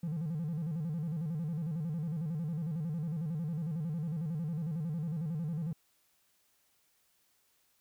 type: tone with vibrato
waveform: triangle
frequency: 160 Hz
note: D#3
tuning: 49 cents sharp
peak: -30 dBFS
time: 0.03-5.73 s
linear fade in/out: 5 ms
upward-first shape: square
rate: 11 Hz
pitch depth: 120 cents each way
effects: tanh soft clip ceiling -27 dBFS + white hiss -72 dBFS RMS until 7.8 s